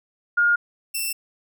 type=tone pair in turn; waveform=sine / 5% pulse; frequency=1421 / 2682 Hz; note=F6 / E7; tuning=+30 / +29 cents; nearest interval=major seventh; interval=1099 cents; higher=second; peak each=-15 dBFS; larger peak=neither; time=0.37-0.56 / 0.94-1.13 s; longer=neither; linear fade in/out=10 ms; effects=none